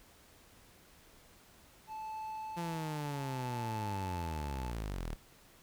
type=tone with tremolo; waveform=triangle; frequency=873 Hz; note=A5; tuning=14 cents flat; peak=-37 dBFS; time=1.87-4.74 s; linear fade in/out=50 ms; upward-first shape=sine; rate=0.64 Hz; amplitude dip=50%
type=linear sweep; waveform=sawtooth; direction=down; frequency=172.6 to 35.53 Hz; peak=-33 dBFS; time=2.56-5.16 s; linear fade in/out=20 ms
effects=pink hiss -61 dBFS RMS until 5.62 s